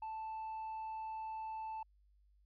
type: tone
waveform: sine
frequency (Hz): 880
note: A5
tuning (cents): 0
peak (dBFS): -38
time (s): 0.02-1.83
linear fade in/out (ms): 5
effects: tanh soft clip ceiling -40 dBFS + added 50 Hz sine -66 dBFS peak until 2.45 s